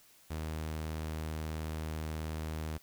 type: tone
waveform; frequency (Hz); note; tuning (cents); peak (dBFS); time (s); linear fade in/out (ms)
sawtooth; 78.5; D#2; +16; -32; 0.3-2.78; 10
effects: white hiss -62 dBFS RMS until 2.82 s